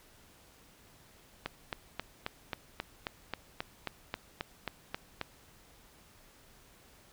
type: click train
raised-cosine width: 0.3 ms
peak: -18 dBFS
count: 15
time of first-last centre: 1.46-5.213 s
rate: 3.73 Hz
effects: pink hiss -60 dBFS RMS until 7.12 s

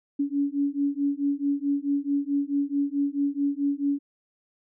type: beating tone pair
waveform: sine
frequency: 280.8 / 285.4 Hz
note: C#4 / D4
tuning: +22 / -49 cents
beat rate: 4.6 Hz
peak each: -26 dBFS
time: 0.19-3.99 s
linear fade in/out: 10 ms
effects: none

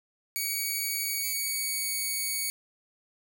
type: tone with pitch glide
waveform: 5% pulse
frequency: 2256 to 2234 Hz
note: C#7 to C#7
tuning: +30 to +13 cents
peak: -19 dBFS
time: 0.36-2.5 s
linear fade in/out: 0 ms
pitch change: -17 cents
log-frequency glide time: 1.04-1.93 s
effects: none

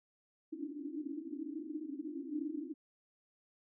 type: band-pass noise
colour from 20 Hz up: pink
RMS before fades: -42 dBFS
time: 0.52-2.74 s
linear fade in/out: 10 ms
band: 280 to 320 Hz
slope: 96 dB/octave
effects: none

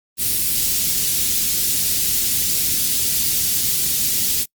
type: band-stop noise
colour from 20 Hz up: white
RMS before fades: -19 dBFS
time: 0.17-4.46 s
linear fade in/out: 50 ms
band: 250 to 3700 Hz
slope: 12 dB/octave
effects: noise-tail reverb RT60 0.1 s tail -25 dB re dry + Opus 32 kbps

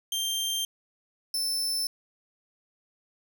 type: tone pair in turn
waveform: sawtooth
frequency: 3166 / 5294 Hz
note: G7 / E8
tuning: +17 / +7 cents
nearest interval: major sixth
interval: 890 cents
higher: second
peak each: -24 dBFS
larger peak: neither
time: 0.12-0.65 / 1.34-1.87 s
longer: neither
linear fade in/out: 2 ms
effects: none

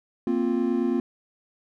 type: chord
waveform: triangle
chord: Bb suspended second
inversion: none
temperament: just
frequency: 233.1 / 262.2 / 349.6 Hz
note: Bb3 / C4 / F4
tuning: 0 / +4 / +2 cents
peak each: -24 dBFS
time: 0.27-1 s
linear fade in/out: 2 ms
effects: none

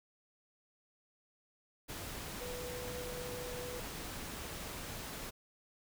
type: tone in noise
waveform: sine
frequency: 493.9 Hz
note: B4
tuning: in tune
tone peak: -43 dBFS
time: 2.4-3.81 s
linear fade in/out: 20 ms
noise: pink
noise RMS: -44 dBFS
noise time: 1.88-5.31 s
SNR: -2 dB
effects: none

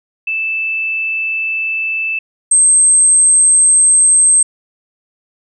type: tone pair in turn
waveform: sine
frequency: 2637 / 8343 Hz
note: E7 / C9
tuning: 0 / -6 cents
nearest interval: octave + minor sixth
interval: 1994 cents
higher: second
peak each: -15 / -6 dBFS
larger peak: second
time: 0.27-2.19 / 2.51-4.43 s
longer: neither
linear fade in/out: 5 ms
effects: none

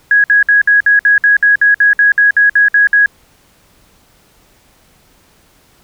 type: tone bursts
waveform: sine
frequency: 1661.2 Hz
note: G#6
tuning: in tune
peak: -5 dBFS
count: 16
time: 0.11-3.06 s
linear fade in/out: 2 ms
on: 130 ms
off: 58 ms
effects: pink hiss -50 dBFS RMS until 5.83 s

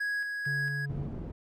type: tone with tremolo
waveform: triangle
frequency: 1661.2 Hz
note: G#6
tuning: in tune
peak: -27 dBFS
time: 0-0.86 s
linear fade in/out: 10 ms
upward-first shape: square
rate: 2.2 Hz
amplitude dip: 35%
type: tone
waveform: triangle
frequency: 141.5 Hz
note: C#3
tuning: 36 cents sharp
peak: -31 dBFS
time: 0.46-1.07 s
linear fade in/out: 10 ms
type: low-pass noise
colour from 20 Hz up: white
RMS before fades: -38 dBFS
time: 0.89-1.32 s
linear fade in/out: 10 ms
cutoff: 210 Hz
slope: 12 dB/octave
effects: none

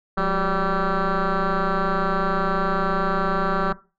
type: tone with frequency modulation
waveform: sine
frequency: 587.3 Hz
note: D5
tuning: in tune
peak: -16 dBFS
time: 0.17-3.73 s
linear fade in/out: 10 ms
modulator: 191 Hz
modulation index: 4.6
effects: noise-tail reverb RT60 0.3 s tail -19 dB re dry + tanh soft clip ceiling -18 dBFS

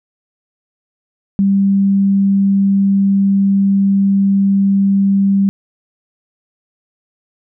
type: tone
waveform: sine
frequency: 196.8 Hz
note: G3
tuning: 7 cents sharp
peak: -9 dBFS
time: 1.39-5.49 s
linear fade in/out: 0 ms
effects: none

